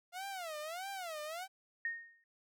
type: tone with vibrato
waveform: sawtooth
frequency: 690 Hz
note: F5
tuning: 21 cents flat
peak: -37 dBFS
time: 0.12-1.48 s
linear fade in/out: 50 ms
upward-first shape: sine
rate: 1.6 Hz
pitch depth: 240 cents each way
type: tone with exponential decay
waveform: sine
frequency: 1849 Hz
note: A#6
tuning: 15 cents flat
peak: -32 dBFS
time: 1.85-2.24 s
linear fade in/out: 2 ms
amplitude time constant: 83 ms
effects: none